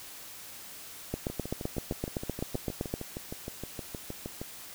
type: two click trains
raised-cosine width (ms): 2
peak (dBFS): -23 / -17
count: 21 / 15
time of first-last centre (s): 1.3-4.415 / 1.14-2.939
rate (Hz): 6.42 / 7.78
effects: white hiss -46 dBFS RMS until 4.74 s